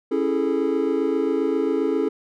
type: chord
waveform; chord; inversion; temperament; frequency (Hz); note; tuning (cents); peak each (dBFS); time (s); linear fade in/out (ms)
triangle; A major seventh; first; just; 275 / 330 / 412.5 / 440; C#4 / E4 / G#4 / A4; -14 / +2 / -12 / 0; -23; 0.11-2.09; 10
effects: none